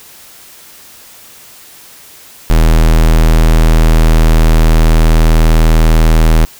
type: tone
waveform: square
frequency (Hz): 40.1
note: E1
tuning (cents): -47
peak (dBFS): -5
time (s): 2.5-6.45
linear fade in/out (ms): 0
effects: white hiss -37 dBFS RMS until 6.59 s